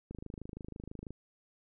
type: click train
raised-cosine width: 3 ms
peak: -30 dBFS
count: 27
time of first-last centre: 0.11-1.106 s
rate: 26.1 Hz
effects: none